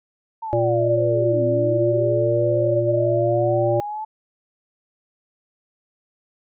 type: linear two-way sweep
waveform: sine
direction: down then up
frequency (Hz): 915 to 251.6 to 874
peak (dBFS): -26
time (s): 0.42-4.05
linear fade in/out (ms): 10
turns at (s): 1.44
type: harmonic tone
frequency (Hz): 117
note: A#2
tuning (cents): +7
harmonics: 1 / 3 / 5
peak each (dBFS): -23 / -22 / -19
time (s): 0.53-3.8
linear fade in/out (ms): 0
effects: none